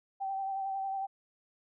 sine tone with vibrato, 777 Hz, G5, 16 cents flat, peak -32 dBFS, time 0.2-1.07 s, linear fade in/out 20 ms, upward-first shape sine, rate 11 Hz, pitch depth 23 cents each way, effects none

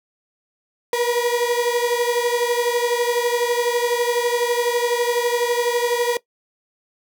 35% pulse beating tone pair, 476.5 / 488.5 Hz, A#4 / B4, +38 / -19 cents, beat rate 12 Hz, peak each -18 / -21 dBFS, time 0.93-6.17 s, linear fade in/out 2 ms, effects noise-tail reverb RT60 0.1 s tail -19 dB re dry

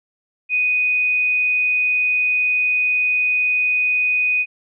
sine tone, 2489 Hz, D#7, in tune, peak -15 dBFS, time 0.49-4.46 s, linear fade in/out 50 ms, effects none

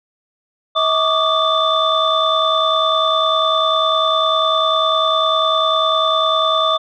sine tone cluster, 641 / 1146 / 1216 / 3540 Hz, E5 / D6 / D#6 / A7, -49 / -43 / -40 / +10 cents, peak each -18 dBFS, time 0.75-6.78 s, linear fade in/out 20 ms, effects tanh soft clip ceiling -4 dBFS

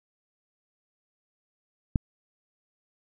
click, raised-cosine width 5 ms, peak -10 dBFS, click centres 1.958 s, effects none

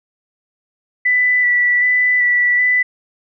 sine tone with vibrato, 1975.5 Hz, B6, in tune, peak -11 dBFS, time 1.05-2.83 s, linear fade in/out 10 ms, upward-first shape square, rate 1.3 Hz, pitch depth 14 cents each way, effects none

